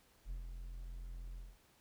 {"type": "tone with ADSR envelope", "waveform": "triangle", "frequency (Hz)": 43.09, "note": "F1", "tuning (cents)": -22, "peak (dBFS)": -37, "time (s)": [0.25, 1.58], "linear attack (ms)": 56, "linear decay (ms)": 120, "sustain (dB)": -5, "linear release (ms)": 210, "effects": ["pink hiss -69 dBFS RMS until 1.8 s"]}